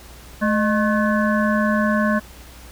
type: harmonic tone with a mistuned harmonic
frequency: 215.4 Hz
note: A3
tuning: 37 cents flat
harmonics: 1 / 3 / 5 / 7 / 8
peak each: -18 / -23 / -25 / -26 / -27 dBFS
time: 0.41-2.2 s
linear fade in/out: 20 ms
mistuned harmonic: 3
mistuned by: -89 cents
effects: added 60 Hz sine -42 dBFS peak until 2.71 s + pink hiss -44 dBFS RMS until 2.71 s